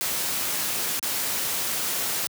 white noise with dropouts, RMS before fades -27 dBFS, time 0.01-2.27 s, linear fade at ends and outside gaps 0 ms, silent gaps 0.994-1.028 s, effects high-pass 100 Hz 12 dB/octave

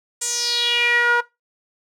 sawtooth tone with band-pass filter sweep, 478.9 Hz, A#4, 47 cents sharp, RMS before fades -19 dBFS, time 0.21-1.21 s, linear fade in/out 10 ms, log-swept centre 7900 to 1200 Hz, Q 4.9, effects noise-tail reverb RT60 0.2 s tail -19 dB re dry

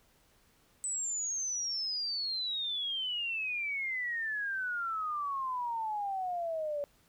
sine exponential sweep, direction down, 8080 to 568 Hz, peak -32 dBFS, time 0.84-6.84 s, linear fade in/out 0 ms, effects pink hiss -67 dBFS RMS until 7.08 s

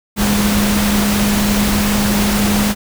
sine tone in noise, 205.7 Hz, G#3, 16 cents flat, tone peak -14 dBFS, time 0.16-2.75 s, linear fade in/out 50 ms, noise pink, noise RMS -18 dBFS, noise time 0.16-2.75 s, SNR +1 dB, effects none

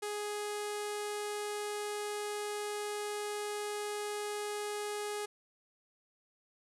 sawtooth tone with low-pass filter, 416 Hz, G#4, 3 cents sharp, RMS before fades -38 dBFS, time 0.02-5.26 s, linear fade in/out 10 ms, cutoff 10000 Hz, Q 2, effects none

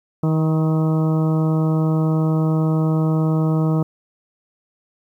harmonic tone with a mistuned harmonic, 158.3 Hz, D#3, 30 cents sharp, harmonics 1 / 2 / 3 / 4 / 5 / 6 / 7 / 8, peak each -16 / -23 / -28 / -31 / -36 / -37 / -37 / -36 dBFS, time 0.23-3.83 s, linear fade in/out 5 ms, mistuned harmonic 7, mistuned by -27 cents, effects 9-bit

